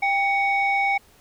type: tone pair together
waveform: sine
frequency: 793.1 / 2236 Hz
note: G5 / C#7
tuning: +20 / +14 cents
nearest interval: octave + tritone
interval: 1794 cents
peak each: -20 dBFS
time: 0.02-0.98 s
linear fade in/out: 10 ms
effects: tanh soft clip ceiling -14 dBFS + pink hiss -55 dBFS RMS until 1.2 s